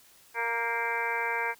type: harmonic tone with a mistuned harmonic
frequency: 233 Hz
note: A#3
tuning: 1 cent flat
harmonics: 2 / 3 / 4 / 5 / 6 / 7 / 8 / 9 / 10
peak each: -37 / -42 / -32 / -43 / -42 / -33 / -43 / -35 / -36 dBFS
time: 0.34-1.55 s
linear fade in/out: 50 ms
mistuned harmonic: 7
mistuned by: -27 cents
effects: white hiss -58 dBFS RMS until 1.59 s